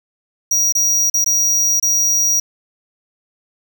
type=tone with dropouts; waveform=square; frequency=5750 Hz; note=F8; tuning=50 cents sharp; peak=-13 dBFS; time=0.51-2.4 s; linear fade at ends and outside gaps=5 ms; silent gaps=0.724-0.751 / 1.1-1.14 / 1.244-1.261 / 1.799-1.826 s; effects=none